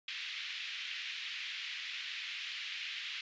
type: band-pass noise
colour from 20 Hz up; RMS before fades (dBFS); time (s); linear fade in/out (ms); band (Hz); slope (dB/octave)
white; -42; 0.08-3.21; 2; 2000 to 3500; 24
effects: resampled to 16000 Hz